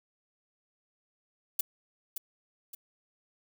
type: noise with echo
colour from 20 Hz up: violet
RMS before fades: -27 dBFS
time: 1.59-1.61 s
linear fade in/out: 5 ms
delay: 570 ms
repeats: 2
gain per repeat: -8 dB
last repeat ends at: 2.75 s
effects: none